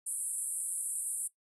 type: band-pass noise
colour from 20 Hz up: pink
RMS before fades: -36 dBFS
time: 0.06-1.28 s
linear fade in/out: 10 ms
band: 8300 to 11000 Hz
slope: 96 dB/octave
effects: noise-tail reverb RT60 0.1 s tail -17 dB re dry